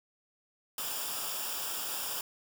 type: noise with comb filter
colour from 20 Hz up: white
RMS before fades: -36 dBFS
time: 0.78-2.21 s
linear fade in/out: 2 ms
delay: 0.48 ms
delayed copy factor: -0.7
effects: none